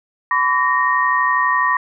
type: tone cluster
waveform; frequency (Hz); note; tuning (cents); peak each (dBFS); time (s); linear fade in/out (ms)
sine; 1007 / 1139 / 1857; B5 / C#6 / A#6; +33 / +47 / -7; -18; 0.31-1.77; 2
effects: none